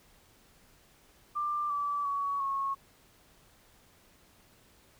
sine tone with pitch steps, 1187 / 1155.9 / 1125.6 / 1096.1 Hz, D6 / D6 / C#6 / C#6, +18 / -28 / +26 / -20 cents, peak -29 dBFS, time 1.35-2.75 s, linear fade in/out 20 ms, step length 350 ms, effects pink hiss -62 dBFS RMS until 4.99 s

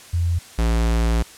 sine / square tone pair in turn, 85.8 / 56.87 Hz, F2 / A#1, -30 / -42 cents, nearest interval perfect fifth, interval 712 cents, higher first, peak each -17 dBFS, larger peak neither, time 0.13-0.39 / 0.58-1.23 s, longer second, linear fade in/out 10 ms, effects white hiss -43 dBFS RMS until 1.37 s + low-pass 10000 Hz 12 dB/octave

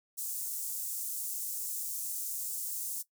pink high-pass noise, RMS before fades -37 dBFS, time 0.17-3.03 s, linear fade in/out 20 ms, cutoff 7500 Hz, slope 24 dB/octave, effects noise-tail reverb RT60 0.1 s tail -17 dB re dry

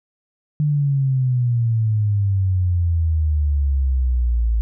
sine exponential sweep, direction down, 151 to 55 Hz, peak -15 dBFS, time 0.6-4.61 s, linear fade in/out 0 ms, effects none

